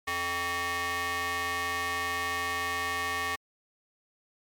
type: ring-modulated tone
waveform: sawtooth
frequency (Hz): 349.2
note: F4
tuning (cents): 0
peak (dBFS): -22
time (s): 0.07-3.36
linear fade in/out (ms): 10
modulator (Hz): 1480
effects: MP3 96 kbps